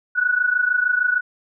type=tone pair together; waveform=sine; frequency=1466.5 / 1493 Hz; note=F#6 / F#6; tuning=-16 / +15 cents; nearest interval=unison; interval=31 cents; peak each=-18 / -21 dBFS; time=0.15-1.21 s; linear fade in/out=20 ms; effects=none